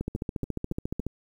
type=two click trains; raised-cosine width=3 ms; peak=-17 / -23 dBFS; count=16 / 4; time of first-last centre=0.01-1.066 / 0.16-1 s; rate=14.2 / 3.57 Hz; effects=9-bit